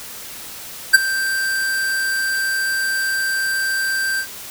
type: tone with ADSR envelope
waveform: square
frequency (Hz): 1568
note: G6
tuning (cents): 0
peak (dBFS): -3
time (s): 0.93-4.27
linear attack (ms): 17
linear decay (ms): 20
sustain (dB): -16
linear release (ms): 85
effects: white hiss -34 dBFS RMS until 4.5 s